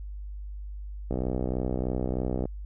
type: click train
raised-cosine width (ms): 2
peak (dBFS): -16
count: 86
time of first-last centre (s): 1.11-2.455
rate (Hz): 63.2
effects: added 50 Hz sine -35 dBFS peak until 2.65 s